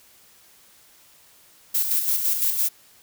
violet noise with tremolo, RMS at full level -21 dBFS, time 1.74-2.69 s, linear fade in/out 10 ms, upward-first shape square, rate 5.9 Hz, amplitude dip 45%, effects white hiss -54 dBFS RMS until 3.02 s

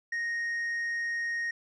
sine tone with tanh clipping, 1864.7 Hz, A#6, in tune, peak -30 dBFS, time 0.12-1.51 s, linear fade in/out 5 ms, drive 3 dB, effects none

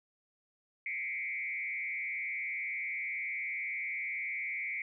sine tone with frequency modulation, 2199 Hz, C#7, 14 cents flat, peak -34 dBFS, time 0.86-4.82 s, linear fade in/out 2 ms, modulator 131 Hz, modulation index 1.2, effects none

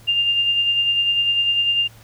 sine tone with tremolo, 2801 Hz, F7, 4 cents sharp, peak -14 dBFS, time 0.07-1.88 s, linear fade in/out 20 ms, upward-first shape sine, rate 10 Hz, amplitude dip 40%, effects added 112 Hz sine -45 dBFS peak until 2.03 s + pink hiss -49 dBFS RMS until 2.03 s

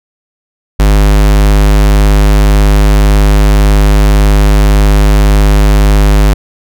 square tone, 50.9 Hz, G#1, 34 cents flat, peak -4 dBFS, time 0.79-6.34 s, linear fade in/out 10 ms, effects none

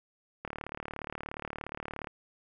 click train, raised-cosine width 0.5 ms, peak -22 dBFS, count 61, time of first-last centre 0.45-2.072 s, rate 37 Hz, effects none

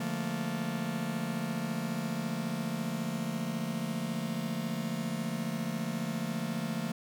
45% pulse chord, Bb major seventh, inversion first, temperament just, 145.68 / 174.81 / 218.5 / 233.1 Hz, D3 / F3 / A3 / Bb3, -14 / +2 / -12 / 0 cents, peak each -40 / -37 / -37 / -37 dBFS, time 0-6.92 s, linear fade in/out 5 ms, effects none

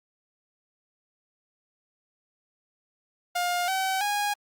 sawtooth tone with pitch steps, 708 / 763.2 / 822.7 Hz, F5 / G5 / G#5, +23 / -47 / -17 cents, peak -21 dBFS, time 3.35-4.34 s, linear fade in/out 10 ms, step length 330 ms, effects Opus 48 kbps

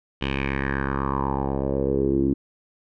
10% pulse tone with low-pass filter sweep, 68.1 Hz, C#2, 30 cents flat, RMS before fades -24 dBFS, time 0.21-2.34 s, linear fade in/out 10 ms, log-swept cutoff 3000 to 290 Hz, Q 4.6, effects none

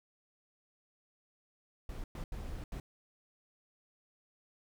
brown noise bursts at uneven times, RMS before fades -41 dBFS, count 4, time 1.89-2.04 / 2.15-2.24 / 2.32-2.64 / 2.72-2.8 s, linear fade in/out 2 ms, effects none

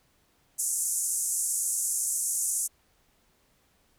white band-pass noise, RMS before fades -29 dBFS, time 0.58-2.68 s, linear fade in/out 20 ms, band 6500 to 11000 Hz, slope 48 dB/octave, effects pink hiss -67 dBFS RMS until 3.98 s

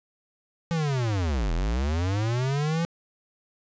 square linear two-way sweep, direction down then up, 171.1 to 38.89 to 171.1 Hz, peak -24 dBFS, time 0.71-2.85 s, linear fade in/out 0 ms, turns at 1.53 s, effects resampled to 16000 Hz + 11-bit

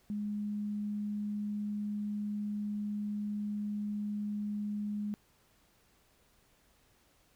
sine tone, 207.7 Hz, G#3, in tune, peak -33 dBFS, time 0.1-5.14 s, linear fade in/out 0 ms, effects pink hiss -68 dBFS RMS until 7.35 s

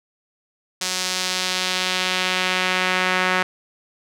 sawtooth tone with band-pass filter sweep, 184.2 Hz, F#3, 7 cents flat, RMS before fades -22 dBFS, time 0.81-3.43 s, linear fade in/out 5 ms, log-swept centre 5800 to 1800 Hz, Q 1.2, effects none

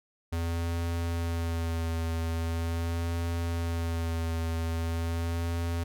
square tone with vibrato, 83.5 Hz, E2, 23 cents sharp, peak -29 dBFS, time 0.32-5.84 s, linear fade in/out 10 ms, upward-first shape sine, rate 0.42 Hz, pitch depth 24 cents each way, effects none

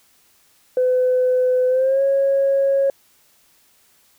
sine tone with pitch glide, 506 to 548.6 Hz, B4 to C#5, +42 to -18 cents, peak -13 dBFS, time 0.77-2.9 s, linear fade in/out 2 ms, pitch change +140 cents, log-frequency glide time 1.68-2.02 s, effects tanh soft clip ceiling -10 dBFS + white hiss -57 dBFS RMS until 4.18 s

